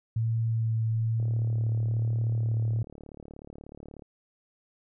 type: tone with vibrato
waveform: sine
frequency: 112.9 Hz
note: A2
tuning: 45 cents sharp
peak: -24 dBFS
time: 0.16-2.83 s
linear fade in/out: 5 ms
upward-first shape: sine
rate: 1.1 Hz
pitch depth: 14 cents each way
type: click train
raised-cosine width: 2 ms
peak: -31 dBFS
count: 104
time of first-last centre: 1.2-4.022 s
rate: 36.5 Hz
effects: none